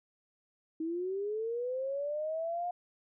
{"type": "linear sweep", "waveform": "sine", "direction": "up", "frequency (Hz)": [314.5, 716], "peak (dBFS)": -32, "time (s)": [0.8, 2.71], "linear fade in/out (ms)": 5, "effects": []}